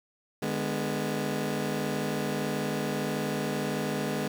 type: chord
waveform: 20% pulse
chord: G# diminished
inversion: second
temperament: just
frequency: 149.51 / 207.7 / 249.2 Hz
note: D3 / G#3 / B3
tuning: +31 / 0 / +16 cents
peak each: -29 / -27 / -29 dBFS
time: 0.42-4.28 s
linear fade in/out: 5 ms
effects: 9-bit